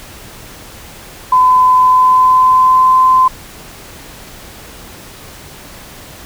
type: tone with pitch glide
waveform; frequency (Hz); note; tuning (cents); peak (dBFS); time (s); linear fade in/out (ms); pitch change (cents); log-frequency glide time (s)
sine; 1014 to 1030.5; B5 to C6; +45 to -27; -5; 1.32-3.28; 5; +28; 1.79-2.94
effects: pink hiss -34 dBFS RMS until 6.25 s